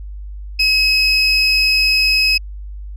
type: tone pair together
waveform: sine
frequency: 2562 / 5070 Hz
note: E7 / D#8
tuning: -50 / +32 cents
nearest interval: octave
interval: 1182 cents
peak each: -12 dBFS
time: 0.59-2.38 s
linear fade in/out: 10 ms
effects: tanh soft clip ceiling -8 dBFS + added 50 Hz sine -27 dBFS peak until 2.96 s